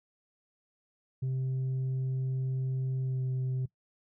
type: tone with pitch glide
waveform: sine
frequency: 130.81 to 129.23 Hz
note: C3 to C3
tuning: 0 to -21 cents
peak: -26 dBFS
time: 1.22-3.66 s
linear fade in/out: 10 ms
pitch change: -21 cents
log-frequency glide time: 3.02-3.23 s
effects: noise-tail reverb RT60 0.1 s tail -20 dB re dry + tanh soft clip ceiling -28 dBFS